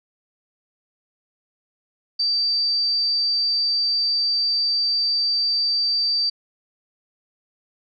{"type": "tone", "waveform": "sine", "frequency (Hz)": 4651, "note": "D8", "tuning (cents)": -18, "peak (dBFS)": -18, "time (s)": [2.19, 6.3], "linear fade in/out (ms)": 10, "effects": []}